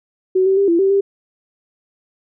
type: tone with pitch steps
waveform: sine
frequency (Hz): 374.1 / 384.6 / 397 / 337.8 / 388 / 396.1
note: F#4 / G4 / G4 / E4 / G4 / G4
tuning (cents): +19 / -33 / +22 / +42 / -18 / +18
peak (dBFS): -11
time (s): 0.35-1.01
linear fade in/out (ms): 10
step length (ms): 110
effects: none